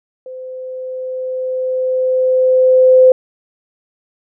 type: tone with level ramp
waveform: sine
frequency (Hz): 514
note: C5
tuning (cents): -31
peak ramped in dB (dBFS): -27 to -3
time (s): 0.26-3.12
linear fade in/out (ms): 2
effects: none